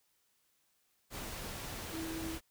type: tone in noise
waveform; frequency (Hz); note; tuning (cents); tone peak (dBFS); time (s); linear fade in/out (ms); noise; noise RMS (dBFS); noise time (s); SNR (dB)
sine; 324.8; E4; -26; -39; 1.91-2.39; 50; pink; -43; 1.1-2.41; +1
effects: white hiss -75 dBFS RMS until 2.5 s